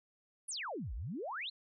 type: exponential two-way sweep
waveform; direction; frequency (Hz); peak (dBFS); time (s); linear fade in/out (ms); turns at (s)
sine; down then up; 10920 to 46.25 to 4318; -38; 0.48-1.5; 10; 0.94
effects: none